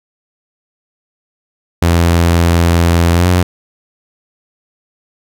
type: tone with pitch glide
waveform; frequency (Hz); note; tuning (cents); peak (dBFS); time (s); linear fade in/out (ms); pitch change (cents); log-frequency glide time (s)
sawtooth; 85 to 89.48; F2 to F2; -46 to +43; -4; 1.82-3.43; 5; +89; 3.14-3.26
effects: none